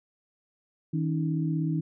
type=tone cluster; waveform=sine; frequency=159 / 281.1 / 317.4 Hz; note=D#3 / C#4 / D#4; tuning=+38 / +24 / +35 cents; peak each=-26 / -33 / -33 dBFS; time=0.93-1.81 s; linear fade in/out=10 ms; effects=none